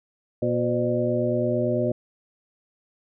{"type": "harmonic tone with a mistuned harmonic", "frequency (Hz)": 120.5, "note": "B2", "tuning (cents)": -42, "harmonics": [1, 2, 3, 4, 5], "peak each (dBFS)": [-28, -27, -27, -28, -26], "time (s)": [0.42, 1.92], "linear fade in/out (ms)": 5, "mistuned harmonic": 4, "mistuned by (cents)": 110, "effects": []}